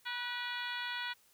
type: harmonic tone with a mistuned harmonic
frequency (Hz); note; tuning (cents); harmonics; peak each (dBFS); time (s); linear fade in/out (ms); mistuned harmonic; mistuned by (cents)
484.3; B4; -34; 2 / 3 / 4 / 5 / 6 / 7 / 8 / 9; -44 / -41 / -43 / -46 / -48 / -44 / -49 / -50; 0.05-1.14; 20; 3; +31
effects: white hiss -67 dBFS RMS until 1.33 s